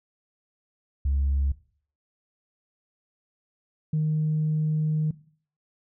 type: tone pair in turn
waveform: sine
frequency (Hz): 69.3 / 154.54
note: C#2 / D#3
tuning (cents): 0 / -11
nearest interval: octave + major second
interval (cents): 1389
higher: second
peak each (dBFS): -20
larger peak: neither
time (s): 1.05-1.52 / 3.93-5.11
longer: second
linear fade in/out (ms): 5
effects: noise-tail reverb RT60 0.5 s tail -19 dB re dry + tanh soft clip ceiling -18 dBFS